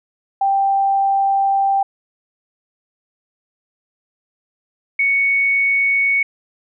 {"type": "tone pair in turn", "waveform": "sine", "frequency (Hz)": [786, 2223], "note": ["G5", "C#7"], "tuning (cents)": [4, 4], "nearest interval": "octave + tritone", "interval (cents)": 1800, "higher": "second", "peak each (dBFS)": -13, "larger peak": "neither", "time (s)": [[0.41, 1.83], [4.99, 6.23]], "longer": "first", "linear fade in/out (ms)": 5, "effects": []}